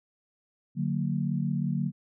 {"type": "chord", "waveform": "sine", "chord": "D augmented", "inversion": "none", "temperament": "just", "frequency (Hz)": [146.83, 183.54, 229.4], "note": ["D3", "F#3", "A#3"], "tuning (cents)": [0, -14, -28], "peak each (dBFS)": [-29, -30, -32], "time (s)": [0.75, 1.92], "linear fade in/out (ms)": 50, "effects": []}